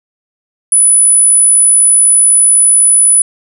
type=tone; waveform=sine; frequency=9956 Hz; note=D#9; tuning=in tune; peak=-4 dBFS; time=0.72-3.22 s; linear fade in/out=2 ms; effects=none